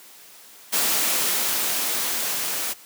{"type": "noise with level ramp", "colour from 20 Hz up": "white", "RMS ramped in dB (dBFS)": [-21, -27], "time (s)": [0.72, 2.74], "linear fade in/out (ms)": 20, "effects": ["white hiss -47 dBFS RMS until 2.85 s", "high-pass 200 Hz 12 dB/octave"]}